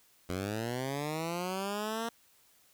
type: linear sweep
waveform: 10% pulse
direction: up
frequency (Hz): 87.2 to 233.1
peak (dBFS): -25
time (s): 0.29-2.09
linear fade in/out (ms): 5
effects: white hiss -65 dBFS RMS until 2.73 s